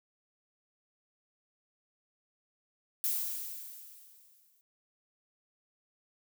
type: noise with exponential decay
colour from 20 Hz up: violet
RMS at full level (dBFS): -30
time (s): 3.04-4.61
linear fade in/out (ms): 0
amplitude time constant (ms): 340
effects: none

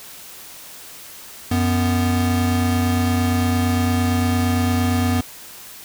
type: tone pair together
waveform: square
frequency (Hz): 91.98 / 247.2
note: F#2 / B3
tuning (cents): -10 / +2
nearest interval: octave + perfect fourth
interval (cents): 1712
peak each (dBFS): -20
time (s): 1.51-5.21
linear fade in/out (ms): 5
effects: white hiss -39 dBFS RMS until 5.84 s

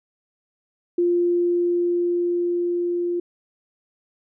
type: tone with level ramp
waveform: sine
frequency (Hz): 349.2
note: F4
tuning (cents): 0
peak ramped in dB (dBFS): -16 to -21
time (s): 0.98-3.2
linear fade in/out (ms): 5
effects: none

